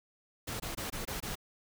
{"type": "noise bursts", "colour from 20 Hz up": "pink", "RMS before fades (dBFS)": -38, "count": 6, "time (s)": [0.47, 1.355], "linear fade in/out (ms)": 10, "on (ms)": 130, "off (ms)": 21, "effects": []}